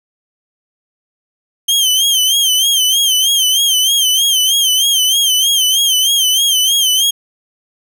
sawtooth tone with vibrato, 3136 Hz, G7, in tune, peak -7 dBFS, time 1.68-7.11 s, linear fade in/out 10 ms, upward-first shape sine, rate 3.2 Hz, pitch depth 87 cents each way, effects none

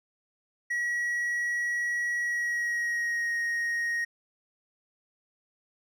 triangle tone with pitch glide, 1919 to 1873 Hz, A#6 to A#6, +50 to +8 cents, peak -25 dBFS, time 0.7-4.05 s, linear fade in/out 10 ms, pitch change -42 cents, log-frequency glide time 2.19-3.37 s, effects none

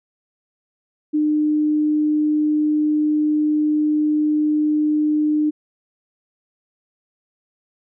sine tone, 302.6 Hz, D#4, 48 cents flat, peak -15 dBFS, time 1.13-5.51 s, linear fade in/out 20 ms, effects none

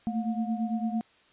sine tone cluster, 220.4 / 229.3 / 716 Hz, A3 / A#3 / F5, +3 / -28 / +43 cents, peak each -29 / -32 / -37 dBFS, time 0.07-1.01 s, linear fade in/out 0 ms, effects white hiss -61 dBFS RMS until 1.32 s + resampled to 8000 Hz

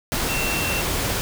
sine tone in noise, 2700 Hz, E7, 41 cents sharp, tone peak -26 dBFS, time 0.29-0.81 s, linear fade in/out 0 ms, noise pink, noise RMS -24 dBFS, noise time 0.12-1.21 s, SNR -5 dB, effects none

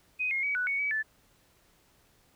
sine tone with pitch steps, 2506 / 2145 / 2269 / 1481 / 2226 / 2280 / 1749 Hz, D#7 / C7 / C#7 / F#6 / C#7 / C#7 / A6, +12 / +42 / +40 / +1 / +7 / +48 / -11 cents, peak -27 dBFS, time 0.19-1.03 s, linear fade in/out 20 ms, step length 120 ms, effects pink hiss -65 dBFS RMS until 2.35 s

